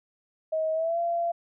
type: tone with pitch glide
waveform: sine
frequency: 634 to 683.4 Hz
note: D#5 to F5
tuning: +32 to -38 cents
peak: -24 dBFS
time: 0.52-1.32 s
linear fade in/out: 10 ms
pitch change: +130 cents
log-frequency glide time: 0.73-0.99 s
effects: none